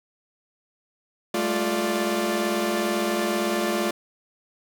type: tone cluster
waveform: sawtooth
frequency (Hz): 201.5 / 219.3 / 350.4 / 587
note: G3 / A3 / F4 / D5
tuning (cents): +48 / -6 / +6 / -1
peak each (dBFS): -29 / -24 / -22 / -25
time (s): 1.34-3.91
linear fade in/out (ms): 5
effects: none